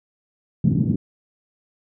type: band-pass noise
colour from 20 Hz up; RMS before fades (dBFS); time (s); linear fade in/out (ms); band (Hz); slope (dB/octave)
pink; -19; 0.64-0.96; 5; 130 to 230; 24
effects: none